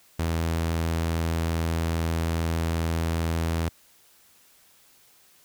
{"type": "tone", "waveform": "sawtooth", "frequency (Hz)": 82.41, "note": "E2", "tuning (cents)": 0, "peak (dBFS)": -20, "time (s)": [0.19, 3.69], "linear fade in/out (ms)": 5, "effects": ["white hiss -58 dBFS RMS until 5.44 s"]}